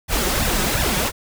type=noise with flanger; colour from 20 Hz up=pink; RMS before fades=-20 dBFS; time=0.08-1.12 s; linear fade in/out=50 ms; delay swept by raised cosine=1.1 to 5.5 ms; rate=2.8 Hz; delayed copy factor=+0.95; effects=none